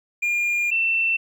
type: tone pair in turn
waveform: triangle / sine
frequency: 2411 / 2684 Hz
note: D7 / E7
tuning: +45 / +31 cents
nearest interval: major second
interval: 186 cents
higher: second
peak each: -18 dBFS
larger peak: neither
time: 0.22-0.71 / 0.71-1.17 s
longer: first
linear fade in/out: 10 ms
effects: 10-bit